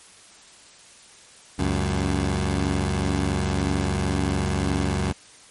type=tone pair together; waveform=15% pulse; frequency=70.8 / 93.76 Hz; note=C#2 / F#2; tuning=+37 / +23 cents; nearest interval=perfect fourth; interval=486 cents; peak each=-18 dBFS; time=1.58-5.13 s; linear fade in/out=20 ms; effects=white hiss -49 dBFS RMS until 5.5 s + MP3 48 kbps